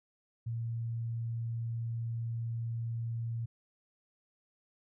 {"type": "tone", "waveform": "sine", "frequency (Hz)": 115.6, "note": "A#2", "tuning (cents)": -14, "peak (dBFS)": -33, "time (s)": [0.46, 3.46], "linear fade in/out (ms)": 10, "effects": []}